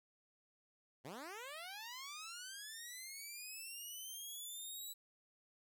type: linear sweep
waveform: 10% pulse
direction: up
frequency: 113.3 to 3951 Hz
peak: -39 dBFS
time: 1.04-4.94 s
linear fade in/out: 20 ms
effects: none